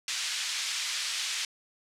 white band-pass noise, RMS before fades -32 dBFS, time 0.08-1.45 s, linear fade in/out 2 ms, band 2100 to 5900 Hz, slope 12 dB/octave, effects low-pass 9000 Hz 12 dB/octave

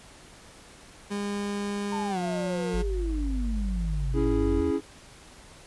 30% pulse tone with pitch glide, 203.1 to 178.86 Hz, G#3 to F3, -38 to +42 cents, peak -26 dBFS, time 1.1-2.83 s, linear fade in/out 20 ms, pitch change -220 cents, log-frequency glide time 2.1-2.18 s
sine exponential sweep, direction down, 925 to 77.78 Hz, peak -31 dBFS, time 1.92-4.71 s, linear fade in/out 5 ms
sine tone, 50.7 Hz, G#1, 41 cents flat, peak -26 dBFS, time 2.73-4.62 s, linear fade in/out 20 ms
triangle chord, C# minor, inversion none, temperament equal, 277.2 / 329.6 / 415.3 Hz, C#4 / E4 / G#4, 0 / 0 / 0 cents, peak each -26 dBFS, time 4.13-4.81 s, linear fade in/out 50 ms
effects pink hiss -50 dBFS RMS until 5.66 s + resampled to 24000 Hz

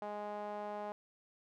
sawtooth tone with band-pass filter, 207.7 Hz, G#3, in tune, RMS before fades -42 dBFS, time 0.02-0.92 s, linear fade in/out 0 ms, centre 750 Hz, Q 2.9, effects none

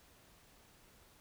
silence, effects pink hiss -64 dBFS RMS until 1.2 s

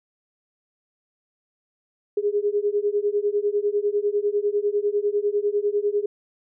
sine beating tone pair, 406.7 / 416.7 Hz, G#4 / G#4, -36 / +6 cents, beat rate 10 Hz, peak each -23 dBFS, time 2.17-6.06 s, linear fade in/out 5 ms, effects none

